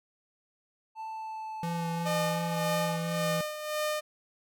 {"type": "tone with pitch glide", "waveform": "triangle", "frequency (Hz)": [883, 853.9], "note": ["A5", "G#5"], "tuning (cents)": [6, 48], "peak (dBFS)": -34, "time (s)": [0.95, 2.99], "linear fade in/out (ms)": 50, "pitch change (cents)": -58, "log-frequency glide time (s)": [1.09, 2.53]}
{"type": "tone with vibrato", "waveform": "square", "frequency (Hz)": 167.6, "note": "E3", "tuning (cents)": 29, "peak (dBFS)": -32, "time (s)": [1.63, 3.41], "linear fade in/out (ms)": 2, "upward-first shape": "sine", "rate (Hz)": 2.8, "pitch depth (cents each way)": 15}
{"type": "tone with tremolo", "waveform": "sawtooth", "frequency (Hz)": 607, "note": "D#5", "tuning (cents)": -43, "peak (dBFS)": -24, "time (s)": [2.05, 4.01], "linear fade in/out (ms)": 20, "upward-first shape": "sine", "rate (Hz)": 1.8, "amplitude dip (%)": 65}
{"effects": []}